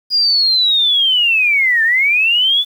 sine linear two-way sweep, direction down then up, 4909 to 1760 to 3499 Hz, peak -10 dBFS, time 0.1-2.65 s, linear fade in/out 50 ms, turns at 1.83 s, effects 7-bit

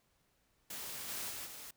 white noise with level steps, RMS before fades -44 / -41 / -44 / -49 dBFS, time 0.7-1.71 s, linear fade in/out 5 ms, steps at 1.08 / 1.29 / 1.45 s, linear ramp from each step 20 ms, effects pink hiss -75 dBFS RMS until 1.76 s

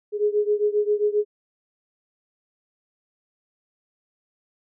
sine beating tone pair, 414.8 / 422.3 Hz, G#4 / G#4, -2 / +29 cents, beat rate 7.5 Hz, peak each -21 / -23 dBFS, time 0.12-1.25 s, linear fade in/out 50 ms, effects none

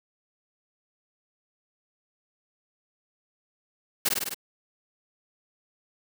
white noise with echo, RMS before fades -23 dBFS, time 4.05-4.09 s, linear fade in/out 10 ms, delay 51 ms, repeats 5, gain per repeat -2 dB, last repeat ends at 4.345 s, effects none

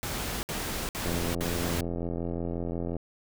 pink noise bursts, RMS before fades -33 dBFS, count 4, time 0.03-1.807 s, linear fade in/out 0 ms, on 400 ms, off 59 ms
click train, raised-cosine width 2 ms, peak -20 dBFS, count 164, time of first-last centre 1.06-2.966 s, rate 85.5 Hz
effects none

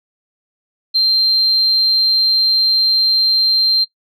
sine tone, 4155 Hz, C8, 13 cents flat, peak -9 dBFS, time 0.94-3.85 s, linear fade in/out 20 ms, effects noise-tail reverb RT60 0.1 s tail -17 dB re dry + tanh soft clip ceiling -5 dBFS

